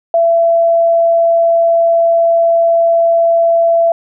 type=tone; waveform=sine; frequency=671 Hz; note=E5; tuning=31 cents sharp; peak=-7 dBFS; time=0.14-3.92 s; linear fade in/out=2 ms; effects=none